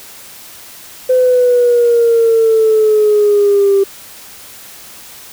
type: exponential sweep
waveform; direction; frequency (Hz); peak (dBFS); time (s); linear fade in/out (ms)
sine; down; 512 to 392; -6; 1.09-3.84; 10
effects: tanh soft clip ceiling -2 dBFS + white hiss -35 dBFS RMS until 5.32 s